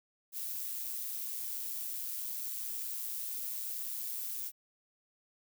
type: noise with amplitude modulation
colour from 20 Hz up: violet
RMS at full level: -37 dBFS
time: 0.32-4.52 s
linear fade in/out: 50 ms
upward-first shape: sine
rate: 121 Hz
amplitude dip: 40%
effects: none